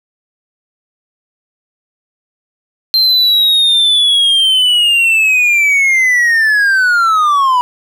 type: linear sweep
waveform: triangle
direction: down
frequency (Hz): 4161 to 970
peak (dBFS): -6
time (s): 2.94-7.61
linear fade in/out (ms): 0
effects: none